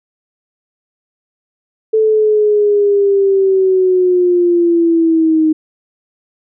sine linear sweep, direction down, 440 to 311.1 Hz, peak -8 dBFS, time 1.93-5.53 s, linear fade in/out 10 ms, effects none

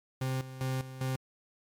40% pulse tone with tremolo, 130.81 Hz, C3, in tune, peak -29 dBFS, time 0.21-1.16 s, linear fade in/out 5 ms, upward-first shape square, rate 2.5 Hz, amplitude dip 75%, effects MP3 96 kbps

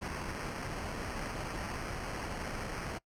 pink noise with sample-and-hold, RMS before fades -39 dBFS, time 0.01-2.99 s, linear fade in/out 20 ms, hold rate 3675 Hz, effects noise-tail reverb RT60 0.1 s tail -23 dB re dry + low-pass 10000 Hz 12 dB/octave

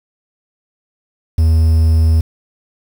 triangle tone with quantisation, 80.7 Hz, E2, 36 cents flat, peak -6 dBFS, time 1.38-2.21 s, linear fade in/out 5 ms, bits 6, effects none

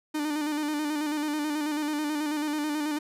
45% pulse tone with vibrato, 299.9 Hz, D4, 36 cents sharp, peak -27 dBFS, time 0.14-2.99 s, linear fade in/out 10 ms, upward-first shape square, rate 9.2 Hz, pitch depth 40 cents each way, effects resampled to 32000 Hz

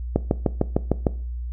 click train, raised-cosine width 2 ms, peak -4 dBFS, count 7, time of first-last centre 0.16-1.068 s, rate 6.61 Hz, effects noise-tail reverb RT60 0.4 s tail -18 dB re dry + added 60 Hz sine -27 dBFS peak until 1.52 s

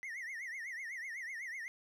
triangle tone with vibrato, 1975.5 Hz, B6, in tune, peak -39 dBFS, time 0.03-1.68 s, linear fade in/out 0 ms, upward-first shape triangle, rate 8 Hz, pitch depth 200 cents each way, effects none

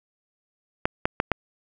clicks, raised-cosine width 0.5 ms, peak -5 dBFS, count 4, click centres 0.855 / 1.055 / 1.201 / 1.317 s, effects none

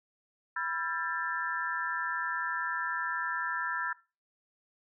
sine tone cluster, 985 / 1354 / 1605 / 1765 Hz, B5 / E6 / G6 / A6, -5 / +46 / +40 / +5 cents, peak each -38 / -35 / -37 / -36 dBFS, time 0.56-3.93 s, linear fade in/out 5 ms, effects noise-tail reverb RT60 0.3 s tail -19 dB re dry

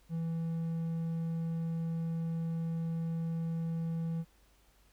triangle tone, 164.81 Hz, E3, in tune, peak -30 dBFS, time 0.09-4.25 s, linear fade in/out 50 ms, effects added 50 Hz sine -65 dBFS peak until 4.92 s + pink hiss -68 dBFS RMS until 4.92 s

